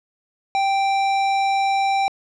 sine tone with tanh clipping, 784 Hz, G5, in tune, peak -19 dBFS, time 0.55-2.08 s, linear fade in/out 0 ms, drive 18 dB, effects low-pass 6000 Hz 12 dB/octave

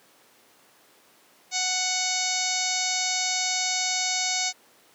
harmonic tone, 740 Hz, F#5, in tune, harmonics 1 / 2 / 3 / 4 / 5 / 6 / 7 / 8 / 9 / 10, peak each -33 / -40 / -31 / -38 / -33 / -32 / -33 / -31 / -32 / -35 dBFS, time 1.51-4.53 s, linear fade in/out 50 ms, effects pink hiss -57 dBFS RMS until 4.94 s + high-pass 300 Hz 12 dB/octave

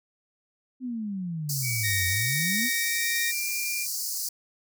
sine exponential two-way sweep, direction down then up, 261.6 to 89.6 to 261.6 Hz, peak -29 dBFS, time 0.8-2.7 s, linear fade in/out 50 ms, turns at 2.07 s
pink high-pass noise, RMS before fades -31 dBFS, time 1.49-4.29 s, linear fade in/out 5 ms, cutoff 4500 Hz, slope 96 dB/octave
sine tone with pitch glide, 2272 to 2392 Hz, C#7 to D7, +42 to +31 cents, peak -31 dBFS, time 1.62-3.87 s, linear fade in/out 50 ms, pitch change +89 cents, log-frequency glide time 2.63-3.51 s
sawtooth tone with tremolo, 1864.7 Hz, A#6, in tune, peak -23 dBFS, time 1.83-3.32 s, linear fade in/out 20 ms, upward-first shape triangle, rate 1.6 Hz, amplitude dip 25%
effects none

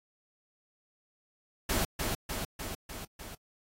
pink noise with echo, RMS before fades -30 dBFS, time 1.69-1.85 s, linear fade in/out 5 ms, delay 300 ms, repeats 5, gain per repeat -3 dB, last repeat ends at 3.35 s, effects AAC 48 kbps

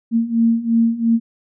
sine beating tone pair, 227.9 / 230.8 Hz, A#3 / A#3, -39 / -17 cents, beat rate 2.9 Hz, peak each -18 / -15 dBFS, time 0.11-1.2 s, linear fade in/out 50 ms, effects none

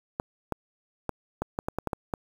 clicks, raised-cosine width 1 ms, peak -14 dBFS, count 10, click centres 0.199 / 0.523 / 1.093 / 1.42 / 1.589 / 1.685 / 1.786 / 1.873 / 1.932 / 2.138 s, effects 7-bit

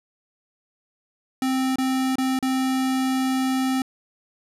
square tone with dropouts, 261.6 Hz, C4, in tune, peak -21 dBFS, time 1.42-3.82 s, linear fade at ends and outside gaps 2 ms, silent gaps 1.758-1.784 / 2.156-2.183 / 2.39-2.426 s, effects resampled to 32000 Hz

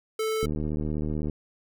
square tone, 438.7 Hz, A4, 5 cents flat, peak -26 dBFS, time 0.19-0.46 s, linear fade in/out 5 ms
click train, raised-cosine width 3 ms, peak -18 dBFS, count 67, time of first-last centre 0.43-1.297 s, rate 76.1 Hz
effects none

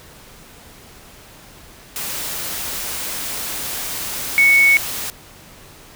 sine tone in noise, 2217 Hz, C#7, in tune, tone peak -9 dBFS, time 4.38-4.77 s, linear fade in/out 0 ms, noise white, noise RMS -26 dBFS, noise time 1.96-5.1 s, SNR +14 dB, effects pink hiss -43 dBFS RMS until 5.95 s

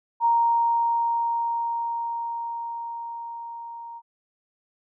sine tone with level ramp, 932.3 Hz, A#5, in tune, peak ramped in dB -16 to -36 dBFS, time 0.2-4.02 s, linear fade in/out 50 ms, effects none

